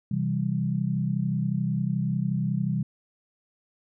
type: chord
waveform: sine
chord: C major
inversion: none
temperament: equal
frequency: 130.81 / 164.81 / 196 Hz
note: C3 / E3 / G3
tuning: 0 / 0 / 0 cents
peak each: -28 dBFS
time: 0.11-2.83 s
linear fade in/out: 5 ms
effects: none